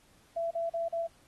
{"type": "tone bursts", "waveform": "sine", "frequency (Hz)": 670, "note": "E5", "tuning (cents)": 28, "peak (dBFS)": -29, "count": 4, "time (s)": [0.36, 1.074], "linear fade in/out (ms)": 10, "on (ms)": 150, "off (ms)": 38, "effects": ["pink hiss -64 dBFS RMS until 1.27 s", "AAC 32 kbps"]}